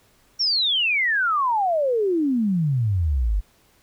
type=exponential sweep; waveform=sine; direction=down; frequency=5660 to 45.81 Hz; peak=-18 dBFS; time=0.39-3.41 s; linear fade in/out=20 ms; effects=pink hiss -59 dBFS RMS until 3.82 s